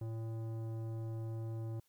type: tone with tanh clipping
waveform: sine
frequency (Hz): 112.6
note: A2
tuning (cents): +40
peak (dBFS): -40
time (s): 0.01-1.8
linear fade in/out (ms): 5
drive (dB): 14
effects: white hiss -75 dBFS RMS until 1.88 s